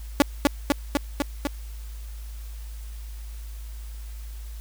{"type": "tone with echo", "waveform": "sawtooth", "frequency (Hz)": 285.2, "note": "C#4", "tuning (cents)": 49, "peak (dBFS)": -9, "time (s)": [0.2, 0.22], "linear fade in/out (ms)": 0, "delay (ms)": 250, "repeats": 5, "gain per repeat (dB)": -2, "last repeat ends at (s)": 1.47, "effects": ["added 54 Hz sine -34 dBFS peak until 4.6 s", "white hiss -51 dBFS RMS until 4.6 s"]}